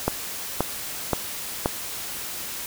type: click train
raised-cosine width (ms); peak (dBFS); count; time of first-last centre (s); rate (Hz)
1; -6; 4; 0.08-1.659; 1.9
effects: white hiss -33 dBFS RMS until 2.66 s